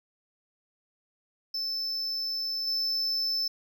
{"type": "tone with level steps", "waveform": "triangle", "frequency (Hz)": 5274, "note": "E8", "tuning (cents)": 0, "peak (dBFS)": [-28, -25], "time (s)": [1.54, 3.48], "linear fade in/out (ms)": 5, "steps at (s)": 2.67, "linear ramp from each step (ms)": 5, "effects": []}